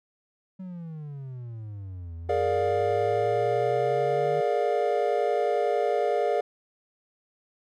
triangle exponential two-way sweep, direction down then up, 190.5 to 82.41 to 150.9 Hz, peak -33 dBFS, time 0.59-4.41 s, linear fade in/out 10 ms, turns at 2.15 s
triangle chord, Bb dominant seventh, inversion third, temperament equal with one note detuned, 415.3 / 466.2 / 587.3 / 707 Hz, Ab4 / Bb4 / D5 / F5, 0 / 0 / 0 / +21 cents, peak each -26 dBFS, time 2.29-6.41 s, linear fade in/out 5 ms
effects none

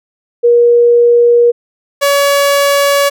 sine / sawtooth tone pair in turn, 476.2 / 565.4 Hz, A#4 / C#5, +37 / +34 cents, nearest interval minor third, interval 297 cents, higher second, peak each -4 dBFS, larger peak neither, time 0.43-1.52 / 2.01-3.1 s, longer neither, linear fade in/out 20 ms, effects none

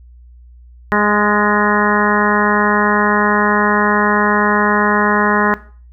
harmonic tone with a mistuned harmonic, 207.7 Hz, G#3, in tune, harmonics 1 / 2 / 3 / 4 / 5 / 6 / 7 / 8 / 9, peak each -17 / -19 / -23 / -21 / -18 / -22 / -21 / -21 / -21 dBFS, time 0.92-5.54 s, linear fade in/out 0 ms, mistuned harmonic 8, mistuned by +29 cents, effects noise-tail reverb RT60 0.4 s tail -17 dB re dry + added 60 Hz sine -38 dBFS peak until 5.92 s

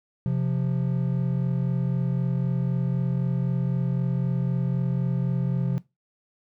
triangle tone pair together, 131.1 / 175 Hz, C3 / F3, +4 / +4 cents, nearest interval perfect fourth, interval 500 cents, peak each -22 / -24 dBFS, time 0.26-5.78 s, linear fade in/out 0 ms, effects noise-tail reverb RT60 0.2 s tail -18 dB re dry

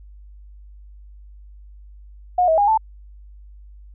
sine tone with pitch steps, 721 / 643 / 815 / 880 Hz, F#5 / E5 / G#5 / A5, -45 / -43 / -33 / 0 cents, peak -13 dBFS, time 2.38-2.776 s, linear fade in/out 5 ms, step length 99 ms, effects added 50 Hz sine -40 dBFS peak until 3.94 s

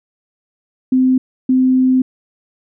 sine tone pair in turn, 257.9 / 257.9 Hz, C4 / C4, -25 / -25 cents, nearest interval unison, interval 0 cents, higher neither, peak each -9 dBFS, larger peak neither, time 0.92-1.18 / 1.49-2.02 s, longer second, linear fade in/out 5 ms, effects none

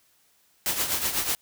white noise with tremolo, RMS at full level -24 dBFS, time 0.66-1.35 s, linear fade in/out 0 ms, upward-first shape triangle, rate 8.1 Hz, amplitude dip 70%, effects white hiss -64 dBFS RMS until 1.41 s

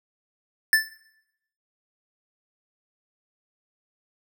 square tone with exponential decay, 1759 Hz, A6, 1 cent flat, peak -13 dBFS, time 0.73-0.96 s, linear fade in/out 1 ms, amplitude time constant 48 ms, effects noise-tail reverb RT60 0.8 s tail -18 dB re dry

